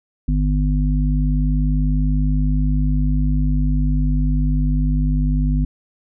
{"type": "harmonic tone", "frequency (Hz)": 50.1, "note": "G1", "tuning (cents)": 38, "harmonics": [1, 3, 5], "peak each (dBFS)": [-16, -21, -23], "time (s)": [0.28, 5.65], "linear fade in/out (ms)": 5, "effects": []}